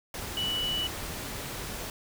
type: tone in noise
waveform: sine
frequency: 2957 Hz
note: F#7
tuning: 2 cents flat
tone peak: -28 dBFS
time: 0.37-0.87 s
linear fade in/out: 2 ms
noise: pink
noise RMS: -37 dBFS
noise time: 0.14-1.9 s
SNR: +6 dB
effects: none